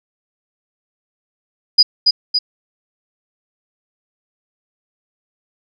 sine tone with echo, 4929 Hz, D#8, 17 cents flat, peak -4 dBFS, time 1.78-1.83 s, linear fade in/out 10 ms, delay 280 ms, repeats 2, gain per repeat -4 dB, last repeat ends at 2.39 s, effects none

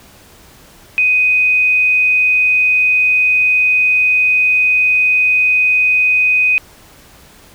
sine tone, 2500 Hz, D#7, 8 cents sharp, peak -9 dBFS, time 0.98-6.58 s, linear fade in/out 0 ms, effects pink hiss -43 dBFS RMS until 7.54 s

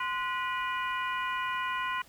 harmonic tone with a mistuned harmonic, 487.7 Hz, B4, 22 cents flat, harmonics 2 / 3 / 4 / 5 / 6, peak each -32 / -36 / -38 / -40 / -42 dBFS, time 0-2.02 s, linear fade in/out 5 ms, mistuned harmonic 2, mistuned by +98 cents, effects pink hiss -57 dBFS RMS until 2.08 s

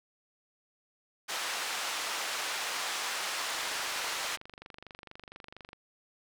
pink band-pass noise, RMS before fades -35 dBFS, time 1.28-4.37 s, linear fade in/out 20 ms, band 910 to 7800 Hz, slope 12 dB/octave
click train, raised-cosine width 0.3 ms, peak -30 dBFS, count 54, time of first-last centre 3.55-5.731 s, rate 24.3 Hz
effects none

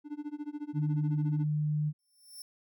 triangle tone with tremolo, 295.7 Hz, D4, 12 cents sharp, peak -31 dBFS, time 0.04-1.47 s, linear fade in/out 50 ms, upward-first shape sine, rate 14 Hz, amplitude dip 95%
sine tone, 150.7 Hz, D3, 45 cents sharp, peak -27 dBFS, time 0.73-1.93 s, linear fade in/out 50 ms
5% pulse tone with exponential growth, 5380 Hz, E8, 34 cents sharp, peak -35 dBFS, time 1.99-2.42 s, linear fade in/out 1 ms, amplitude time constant 93 ms
effects none

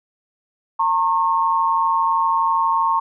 sine tone pair together, 911.5 / 1084 Hz, A#5 / C#6, -39 / -39 cents, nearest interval minor third, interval 300 cents, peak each -18 dBFS, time 0.79-3 s, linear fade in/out 10 ms, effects none

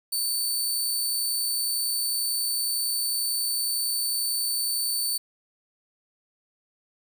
15% pulse tone, 4531 Hz, C#8, 37 cents sharp, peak -18 dBFS, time 0.12-5.18 s, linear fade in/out 10 ms, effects 9-bit

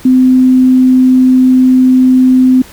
sine tone, 256.7 Hz, C4, 33 cents flat, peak -3 dBFS, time 0.05-2.62 s, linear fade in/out 5 ms, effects pink hiss -35 dBFS RMS until 2.72 s

